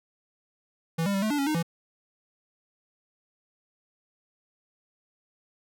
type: tone with pitch steps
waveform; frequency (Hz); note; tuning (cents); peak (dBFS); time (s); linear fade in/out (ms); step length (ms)
square; 164.3 / 199.9 / 194.9 / 216.3 / 291.6 / 277.2 / 307.4 / 167.8; E3 / G3 / G3 / A3 / D4 / C#4 / D#4 / E3; -5 / +34 / -10 / -29 / -12 / 0 / -21 / +31; -25; 0.98-1.628; 10; 81
effects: none